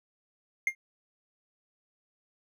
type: tone with exponential decay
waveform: triangle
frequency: 2118 Hz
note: C7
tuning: 21 cents sharp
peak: -18 dBFS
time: 0.67-0.75 s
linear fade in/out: 2 ms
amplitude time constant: 16 ms
effects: none